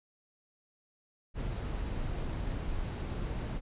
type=noise; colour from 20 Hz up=brown; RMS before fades=-35 dBFS; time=1.34-3.61 s; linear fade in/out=50 ms; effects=resampled to 8000 Hz